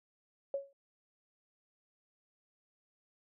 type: tone with exponential decay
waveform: sine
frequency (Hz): 554.4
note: C#5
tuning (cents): 0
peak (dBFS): -29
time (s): 0.54-0.73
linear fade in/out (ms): 2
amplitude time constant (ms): 40
effects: none